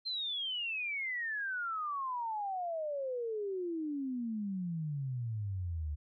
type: exponential sweep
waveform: sine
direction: down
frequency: 4186 to 72 Hz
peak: -34 dBFS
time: 0.05-5.96 s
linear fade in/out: 20 ms
effects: none